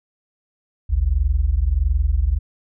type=tone pair together; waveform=sine; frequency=51.92 / 73.42 Hz; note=G#1 / D2; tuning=0 / 0 cents; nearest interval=tritone; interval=600 cents; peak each=-18 dBFS; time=0.89-2.39 s; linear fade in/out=20 ms; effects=none